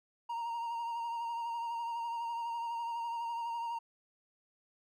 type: tone with vibrato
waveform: triangle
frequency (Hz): 932.3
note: A#5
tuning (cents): 0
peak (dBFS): -33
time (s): 0.29-3.79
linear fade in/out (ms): 10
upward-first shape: sine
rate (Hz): 12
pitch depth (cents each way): 27
effects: none